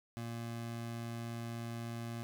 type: tone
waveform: 25% pulse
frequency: 116.54 Hz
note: A#2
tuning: in tune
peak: -36 dBFS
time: 0.17-2.23 s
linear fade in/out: 0 ms
effects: 13-bit